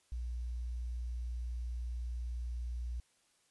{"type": "tone with quantisation", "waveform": "sine", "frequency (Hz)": 59.9, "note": "A#1", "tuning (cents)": 48, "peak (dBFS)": -36, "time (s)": [0.12, 3], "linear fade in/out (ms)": 0, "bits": 11, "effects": ["white hiss -72 dBFS RMS until 3.5 s", "resampled to 24000 Hz"]}